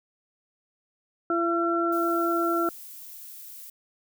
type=harmonic tone; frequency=338.6 Hz; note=E4; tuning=46 cents sharp; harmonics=1 / 2 / 4; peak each=-25 / -30 / -26 dBFS; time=1.3-2.69 s; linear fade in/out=2 ms
type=noise; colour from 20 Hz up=violet; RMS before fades=-43 dBFS; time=1.92-3.7 s; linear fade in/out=5 ms
effects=none